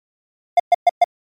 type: tone bursts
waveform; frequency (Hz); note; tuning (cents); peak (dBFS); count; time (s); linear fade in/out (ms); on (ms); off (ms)
triangle; 703; F5; +11; -5; 4; 0.57-1.042; 5; 28; 120
effects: MP3 96 kbps